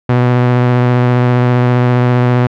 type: tone with vibrato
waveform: sawtooth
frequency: 123.47 Hz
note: B2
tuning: in tune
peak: -4 dBFS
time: 0.09-2.47 s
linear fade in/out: 5 ms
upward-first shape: sine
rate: 15 Hz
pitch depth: 14 cents each way
effects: low-pass 2000 Hz 12 dB/octave